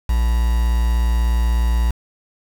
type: tone with quantisation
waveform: triangle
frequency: 58.27 Hz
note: A#1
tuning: in tune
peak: -12 dBFS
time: 0.09-1.91 s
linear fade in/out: 5 ms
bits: 5
effects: none